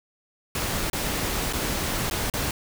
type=noise with dropouts; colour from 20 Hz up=pink; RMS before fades=-27 dBFS; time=0.55-2.51 s; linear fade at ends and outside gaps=2 ms; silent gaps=0.9-0.931 / 1.528-1.533 / 2.099-2.11 / 2.3-2.337 s; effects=none